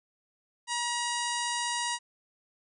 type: harmonic tone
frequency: 955 Hz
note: A#5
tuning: 42 cents sharp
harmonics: 1 / 2 / 3 / 4 / 5 / 6 / 7 / 8 / 9 / 10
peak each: -33 / -36 / -38 / -39 / -40 / -41 / -41 / -42 / -43 / -43 dBFS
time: 0.67-1.99 s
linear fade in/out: 50 ms
effects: none